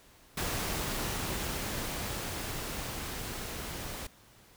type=noise with level ramp; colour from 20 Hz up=pink; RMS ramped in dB=-33 to -40 dBFS; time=0.37-4.07 s; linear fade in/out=5 ms; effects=pink hiss -59 dBFS RMS until 4.56 s